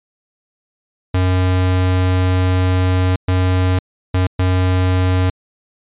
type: tone bursts at uneven times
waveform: square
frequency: 92 Hz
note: F#2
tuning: 9 cents flat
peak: -13 dBFS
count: 4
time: 1.14-3.16 / 3.28-3.79 / 4.14-4.27 / 4.39-5.3 s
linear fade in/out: 5 ms
effects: resampled to 8000 Hz